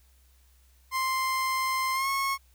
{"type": "tone with pitch glide", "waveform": "30% pulse", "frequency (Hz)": [1047, 1092.7], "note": ["C6", "C#6"], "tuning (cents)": [1, -25], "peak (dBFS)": -23, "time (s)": [0.91, 2.38], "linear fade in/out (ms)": 50, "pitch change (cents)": 74, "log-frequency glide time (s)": [1.93, 2.08], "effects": ["added 64 Hz sine -58 dBFS peak until 2.54 s", "white hiss -66 dBFS RMS until 2.54 s"]}